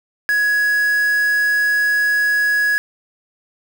triangle tone with quantisation, 1675 Hz, G#6, 14 cents sharp, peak -12 dBFS, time 0.29-2.78 s, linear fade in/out 0 ms, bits 5, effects none

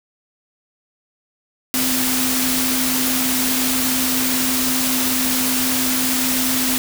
sine tone in noise, 256.4 Hz, C4, 35 cents flat, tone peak -22 dBFS, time 1.74-6.78 s, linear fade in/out 0 ms, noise white, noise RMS -20 dBFS, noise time 1.74-6.78 s, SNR -5 dB, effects none

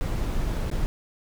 brown noise with dropouts, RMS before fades -26 dBFS, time 0.01-0.86 s, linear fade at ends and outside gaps 0 ms, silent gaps 0.701-0.714 s, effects none

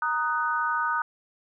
sine chord, D# minor, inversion second, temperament just, 933.4 / 1244.5 / 1493.4 Hz, A#5 / D#6 / F#6, +2 / 0 / +16 cents, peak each -29 / -27 / -28 dBFS, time 0.02-1.02 s, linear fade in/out 2 ms, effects none

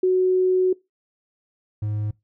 sine / triangle tone pair in turn, 370 / 105.61 Hz, F#4 / G#2, 0 / +29 cents, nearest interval octave + minor seventh, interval 2171 cents, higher first, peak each -15 / -21 dBFS, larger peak first, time 0.03-0.73 / 1.82-2.11 s, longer first, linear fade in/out 5 ms, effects noise-tail reverb RT60 0.2 s tail -22 dB re dry

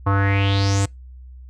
square tone with low-pass filter sweep, 98.8 Hz, G2, 14 cents sharp, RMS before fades -18 dBFS, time 0.06-0.86 s, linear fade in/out 10 ms, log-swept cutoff 1100 to 8300 Hz, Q 5.1, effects noise-tail reverb RT60 0.2 s tail -26 dB re dry + added 63 Hz sine -37 dBFS peak until 1.49 s

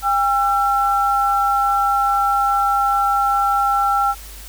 sine tone pair together, 802 / 1348.8 Hz, G5 / E6, +39 / +39 cents, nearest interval major sixth, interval 900 cents, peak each -17 dBFS, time 0.02-4.15 s, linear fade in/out 50 ms, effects added 50 Hz sine -36 dBFS peak until 4.48 s + white hiss -39 dBFS RMS until 4.48 s

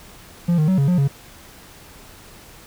triangle tone with pitch steps, 172.7 / 153.8 / 188.2 / 138.7 / 179.1 / 139 Hz, F3 / D#3 / F#3 / C#3 / F3 / C#3, -19 / -20 / +30 / +1 / +44 / +5 cents, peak -12 dBFS, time 0.48-1.08 s, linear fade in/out 10 ms, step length 100 ms, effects pink hiss -44 dBFS RMS until 2.66 s

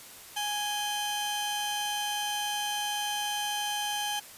sawtooth tone pair together, 830.6 / 3089 Hz, G#5 / G7, 0 / -26 cents, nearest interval octave + major seventh, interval 2274 cents, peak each -28 / -30 dBFS, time 0.36-4.2 s, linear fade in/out 10 ms, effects white hiss -48 dBFS RMS until 4.37 s + resampled to 32000 Hz

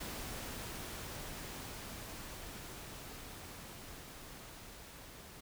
pink noise with level ramp, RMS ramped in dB -43 to -53 dBFS, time 0-5.41 s, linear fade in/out 10 ms, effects none

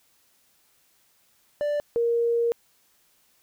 triangle / sine tone pair in turn, 587.3 / 468.4 Hz, D5 / A#4, 0 / +8 cents, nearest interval major third, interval 392 cents, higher first, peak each -21 / -20 dBFS, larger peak second, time 1.61-1.8 / 1.96-2.52 s, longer second, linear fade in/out 0 ms, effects white hiss -64 dBFS RMS until 3.42 s

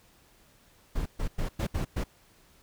brown noise bursts at uneven times, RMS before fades -29 dBFS, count 6, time 0.95-1.06 / 1.19-1.28 / 1.38-1.49 / 1.59-1.67 / 1.74-1.85 / 1.96-2.04 s, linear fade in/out 10 ms, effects pink hiss -61 dBFS RMS until 2.62 s

